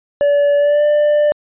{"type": "tone with pitch glide", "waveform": "triangle", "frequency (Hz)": [575, 593.2], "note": ["D5", "D5"], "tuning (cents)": [-37, 17], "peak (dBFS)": -8, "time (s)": [0.21, 1.32], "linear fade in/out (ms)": 0, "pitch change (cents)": 54, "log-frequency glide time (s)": [0.57, 0.84], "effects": ["resampled to 8000 Hz"]}